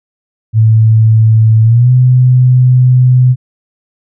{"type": "tone with pitch glide", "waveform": "sine", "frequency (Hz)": [110.8, 126.54], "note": ["A2", "B2"], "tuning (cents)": [13, 43], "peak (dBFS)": -3, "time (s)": [0.53, 3.36], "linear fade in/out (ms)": 50, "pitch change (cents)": 230, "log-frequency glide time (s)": [1.63, 1.91], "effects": []}